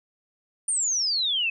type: exponential sweep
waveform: sine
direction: down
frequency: 9240 to 2553 Hz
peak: -22 dBFS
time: 0.68-1.5 s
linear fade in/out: 5 ms
effects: none